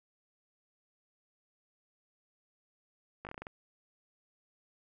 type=slowing click train; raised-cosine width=0.5 ms; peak=-27 dBFS; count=8; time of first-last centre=3.25-3.469 s; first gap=18 ms; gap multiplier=1.18; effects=none